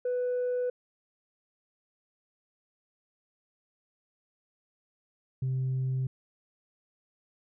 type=tone pair in turn; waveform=sine; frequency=495.7 / 130.46 Hz; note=B4 / C3; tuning=+6 / -5 cents; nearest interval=octave + major seventh; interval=2311 cents; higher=first; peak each=-25 dBFS; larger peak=neither; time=0.05-0.7 / 5.42-6.07 s; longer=neither; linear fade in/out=5 ms; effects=tanh soft clip ceiling -25 dBFS